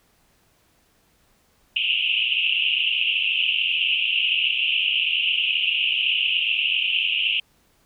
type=band-pass noise; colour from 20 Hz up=white; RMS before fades=-22 dBFS; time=1.76-7.4 s; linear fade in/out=5 ms; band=2600 to 3000 Hz; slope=96 dB/octave; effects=pink hiss -62 dBFS RMS until 7.85 s